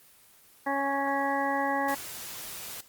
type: harmonic tone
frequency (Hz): 277.2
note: C#4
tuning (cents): 0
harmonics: 1 / 2 / 3 / 4 / 6 / 7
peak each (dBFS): -33 / -33 / -29 / -34 / -35 / -35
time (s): 0.66-1.95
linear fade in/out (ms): 10
type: noise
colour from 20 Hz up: white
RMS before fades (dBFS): -40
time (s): 1.88-2.81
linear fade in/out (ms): 5
effects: white hiss -57 dBFS RMS until 2.88 s + Opus 24 kbps